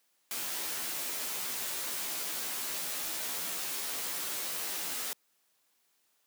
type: noise with comb filter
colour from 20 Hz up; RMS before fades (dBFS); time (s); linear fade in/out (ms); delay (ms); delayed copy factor
white; -36; 0.31-5.13; 0; 14; -0.85
effects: white hiss -73 dBFS RMS until 6.26 s + high-pass 200 Hz 12 dB/octave